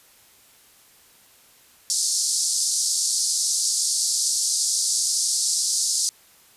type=band-pass noise; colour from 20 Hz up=pink; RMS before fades=-23 dBFS; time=1.9-6.09 s; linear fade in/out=0 ms; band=4600 to 9900 Hz; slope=48 dB/octave; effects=white hiss -54 dBFS RMS until 6.56 s + resampled to 32000 Hz